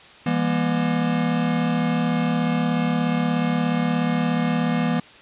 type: tone cluster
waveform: square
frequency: 166.6 / 203.6 / 240.3 Hz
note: E3 / G#3 / B3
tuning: +19 / -34 / -47 cents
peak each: -24 / -28 / -23 dBFS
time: 0.26-5 s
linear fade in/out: 5 ms
effects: white hiss -46 dBFS RMS until 5.21 s + resampled to 8000 Hz